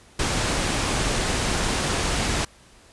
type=low-pass noise; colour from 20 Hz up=pink; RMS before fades=-24 dBFS; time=0.19-2.45 s; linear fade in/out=5 ms; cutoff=9800 Hz; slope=24 dB/octave; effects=pink hiss -52 dBFS RMS until 2.92 s + resampled to 24000 Hz